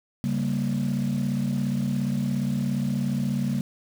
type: chord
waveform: sine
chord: G diminished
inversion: second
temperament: equal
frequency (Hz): 138.59 / 196 / 233.1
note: Db3 / G3 / Bb3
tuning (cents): 0 / 0 / 0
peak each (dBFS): -26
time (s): 0.24-3.61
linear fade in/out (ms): 0
effects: tanh soft clip ceiling -18 dBFS + 7-bit